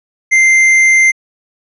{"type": "tone with tanh clipping", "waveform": "sine", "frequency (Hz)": 2088, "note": "C7", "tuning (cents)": -4, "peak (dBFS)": -7, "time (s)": [0.31, 1.12], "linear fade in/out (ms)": 20, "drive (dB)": 9, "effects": ["low-pass 10000 Hz 12 dB/octave"]}